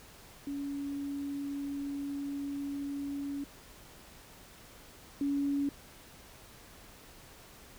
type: tone pair in turn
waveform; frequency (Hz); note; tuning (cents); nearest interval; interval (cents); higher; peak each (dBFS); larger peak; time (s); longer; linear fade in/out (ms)
sine; 282 / 282; C#4 / C#4; +30 / +30; unison; 0; neither; -34 / -28; second; 0.47-3.44 / 5.21-5.69; first; 2
effects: pink hiss -54 dBFS RMS until 7.78 s